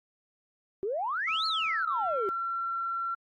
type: exponential two-way sweep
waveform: sine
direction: up then down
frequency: 369.7 to 4435 to 369.7 Hz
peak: -28 dBFS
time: 0.83-2.29 s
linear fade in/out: 0 ms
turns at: 1.46 s
type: tone with pitch glide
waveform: sine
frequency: 1300 to 1359.1 Hz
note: E6 to F6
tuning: -24 to -48 cents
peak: -29 dBFS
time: 1.27-3.15 s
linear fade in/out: 10 ms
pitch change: +76 cents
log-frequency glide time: 1.59-2.08 s
effects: tanh soft clip ceiling -19 dBFS + Opus 48 kbps